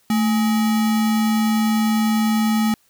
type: tone with sample-and-hold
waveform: sine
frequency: 220 Hz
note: A3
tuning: in tune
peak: -15 dBFS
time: 0.1-2.74 s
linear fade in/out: 2 ms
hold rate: 1050 Hz
effects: white hiss -60 dBFS RMS until 2.89 s